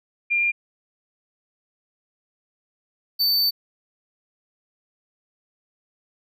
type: tone pair in turn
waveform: sine / square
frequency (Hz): 2398 / 4550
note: D7 / C#8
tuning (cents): +36 / +44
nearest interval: major seventh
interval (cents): 1108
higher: second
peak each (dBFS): -18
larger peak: neither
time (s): 0.3-0.52 / 3.19-3.51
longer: second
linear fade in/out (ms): 20
effects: none